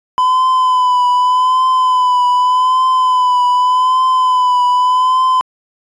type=tone with vibrato; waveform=triangle; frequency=1008 Hz; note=B5; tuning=35 cents sharp; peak=-7 dBFS; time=0.18-5.41 s; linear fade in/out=0 ms; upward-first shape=triangle; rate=0.84 Hz; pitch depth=40 cents each way; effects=resampled to 22050 Hz